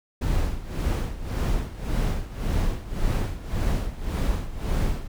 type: noise with tremolo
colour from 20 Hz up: brown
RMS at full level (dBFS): -22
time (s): 0.21-5.08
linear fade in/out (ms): 10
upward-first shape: sine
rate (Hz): 1.8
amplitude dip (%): 80
effects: none